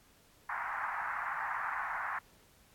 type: band-pass noise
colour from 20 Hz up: pink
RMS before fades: -37 dBFS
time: 0.49-2.19 s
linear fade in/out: 5 ms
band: 830 to 1900 Hz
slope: 48 dB/octave
effects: pink hiss -64 dBFS RMS until 2.74 s + AAC 64 kbps